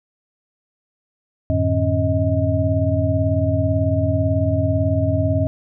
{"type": "tone cluster", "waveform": "sine", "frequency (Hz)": [89.7, 107.8, 148, 273.7, 629], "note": ["F2", "A2", "D3", "C#4", "D#5"], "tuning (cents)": [47, -35, 14, -22, 19], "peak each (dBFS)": [-20, -21, -27, -23, -22], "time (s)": [1.5, 5.47], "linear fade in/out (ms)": 0, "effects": []}